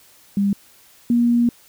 sine tone pair in turn, 200.1 / 238 Hz, G3 / A#3, +36 / +36 cents, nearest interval minor third, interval 300 cents, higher second, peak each -15 / -13 dBFS, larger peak second, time 0.37-0.53 / 1.1-1.49 s, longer second, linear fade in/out 2 ms, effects white hiss -51 dBFS RMS until 1.68 s

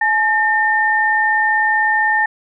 sine tone pair together, 854.2 / 1810 Hz, G#5 / A6, +48 / +48 cents, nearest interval octave + minor second, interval 1300 cents, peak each -17 / -14 dBFS, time 0.01-2.26 s, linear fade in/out 5 ms, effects none

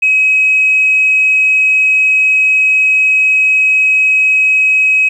sine tone, 2546 Hz, D#7, 39 cents sharp, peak -6 dBFS, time 0.02-5.09 s, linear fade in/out 10 ms, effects tanh soft clip ceiling -2 dBFS + 8-bit

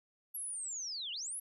sine linear two-way sweep, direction down then up, 11520 to 2738 to 11520 Hz, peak -38 dBFS, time 0.34-1.4 s, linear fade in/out 10 ms, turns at 1.12 s, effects none

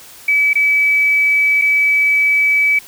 sine tone with dropouts, 2292 Hz, D7, 43 cents flat, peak -10 dBFS, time 0.28-2.79 s, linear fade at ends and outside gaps 5 ms, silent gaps 0.533-0.554 / 1.615-1.619 s, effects white hiss -39 dBFS RMS until 2.87 s

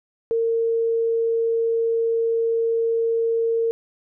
sine tone, 457.6 Hz, A#4, 32 cents flat, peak -18 dBFS, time 0.31-3.71 s, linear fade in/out 0 ms, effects none

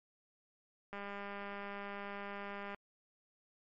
click train, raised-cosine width 0.5 ms, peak -30 dBFS, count 366, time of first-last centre 0.93-2.746 s, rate 201 Hz, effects MP3 48 kbps

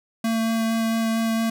square tone with vibrato, 225.5 Hz, A3, 43 cents sharp, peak -21 dBFS, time 0.24-1.5 s, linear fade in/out 5 ms, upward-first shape sine, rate 4.4 Hz, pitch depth 9 cents each way, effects none

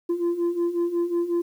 sine beating tone pair, 340.7 / 346.2 Hz, F4 / F4, -43 / -15 cents, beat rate 5.5 Hz, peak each -25 / -21 dBFS, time 0.09-1.42 s, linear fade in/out 10 ms, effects tanh soft clip ceiling -19 dBFS + 9-bit

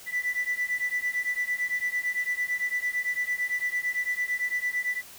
sine beating tone pair, 1975.5 / 1984.4 Hz, B6 / B6, 0 / +8 cents, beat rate 8.9 Hz, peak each -28 dBFS, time 0.06-5.02 s, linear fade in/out 50 ms, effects tanh soft clip ceiling -21 dBFS + white hiss -47 dBFS RMS until 5.18 s

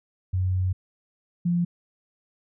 sine tone pair in turn, 92.5 / 173.81 Hz, F#2 / F3, 0 / -8 cents, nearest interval major seventh, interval 1092 cents, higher second, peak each -21 / -20 dBFS, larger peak second, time 0.33-0.73 / 1.45-1.65 s, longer first, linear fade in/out 10 ms, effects none

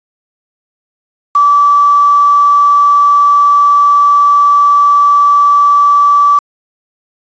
sine tone with quantisation, 1156 Hz, D6, 28 cents flat, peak -4 dBFS, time 1.35-6.39 s, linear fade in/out 5 ms, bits 4, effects resampled to 16000 Hz

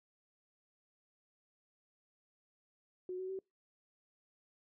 sine tone with pitch steps, 366.1 / 374 / 382.1 Hz, F#4 / F#4 / G4, -18 / +19 / -44 cents, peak -38 dBFS, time 3.09-3.39 s, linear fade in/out 2 ms, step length 100 ms, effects noise-tail reverb RT60 0.2 s tail -26 dB re dry

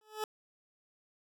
20% pulse tone with exponential growth, 430 Hz, A4, 40 cents flat, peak -26 dBFS, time 0.01-0.24 s, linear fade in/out 2 ms, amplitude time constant 48 ms, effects none

